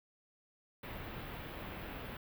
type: band-stop noise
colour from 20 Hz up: pink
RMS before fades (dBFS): -45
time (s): 0.83-2.17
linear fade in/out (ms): 5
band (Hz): 3200 to 16000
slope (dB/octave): 24
effects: none